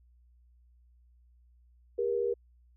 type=tone pair together; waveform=sine; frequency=399.6 / 475.2 Hz; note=G4 / A#4; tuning=+33 / +33 cents; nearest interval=minor third; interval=300 cents; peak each=-31 / -29 dBFS; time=1.98-2.34 s; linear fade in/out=10 ms; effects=added 60 Hz sine -59 dBFS peak until 2.76 s